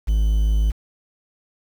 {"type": "tone with quantisation", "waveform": "triangle", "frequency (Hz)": 53, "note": "G#1", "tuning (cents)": 36, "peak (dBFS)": -13, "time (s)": [0.07, 0.72], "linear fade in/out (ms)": 20, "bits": 7, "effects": []}